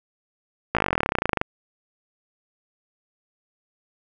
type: slowing click train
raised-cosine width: 0.5 ms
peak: -5 dBFS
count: 25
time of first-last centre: 0.75-1.414 s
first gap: 17 ms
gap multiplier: 1.04
effects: none